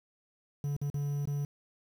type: tone with dropouts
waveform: triangle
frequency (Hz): 143.6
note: D3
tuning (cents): -39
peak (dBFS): -28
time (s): 0.64-1.45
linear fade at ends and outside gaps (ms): 2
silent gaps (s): 0.766-0.815 / 0.901-0.942 / 1.255-1.273
effects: 9-bit